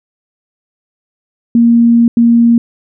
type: tone bursts at uneven times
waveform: sine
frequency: 234.1 Hz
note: A#3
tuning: 8 cents sharp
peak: -4 dBFS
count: 2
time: 1.55-2.08 / 2.17-2.58 s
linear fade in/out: 2 ms
effects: none